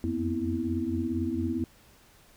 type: tone cluster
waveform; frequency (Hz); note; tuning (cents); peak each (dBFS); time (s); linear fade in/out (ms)
sine; 86.5 / 90.8 / 238.5 / 256.2 / 327.5; F2 / F#2 / A#3 / C4 / E4; -16 / -32 / +40 / -36 / -11; -37 / -36 / -34 / -32 / -31; 0.04-1.64; 0
effects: pink hiss -58 dBFS RMS until 2.36 s